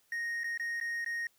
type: tone with dropouts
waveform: triangle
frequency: 1864.7 Hz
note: A#6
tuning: in tune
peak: -31 dBFS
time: 0.12-1.27 s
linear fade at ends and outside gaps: 2 ms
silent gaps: 0.435-0.442 / 0.576-0.597 / 0.801-0.811 / 1.046-1.061 s
effects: white hiss -70 dBFS RMS until 1.38 s